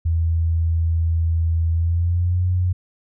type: tone with pitch glide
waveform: sine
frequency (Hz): 82.41 to 90.39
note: E2 to F#2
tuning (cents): 0 to -40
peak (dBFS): -16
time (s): 0.05-2.73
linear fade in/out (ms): 10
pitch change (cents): +160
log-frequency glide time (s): 1.72-2.45
effects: none